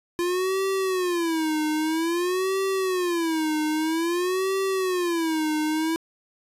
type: tone with vibrato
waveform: square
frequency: 344.3 Hz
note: F4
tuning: 25 cents flat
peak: -23 dBFS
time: 0.19-5.96 s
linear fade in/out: 0 ms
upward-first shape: sine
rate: 0.51 Hz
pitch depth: 200 cents each way
effects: resampled to 32000 Hz + 10-bit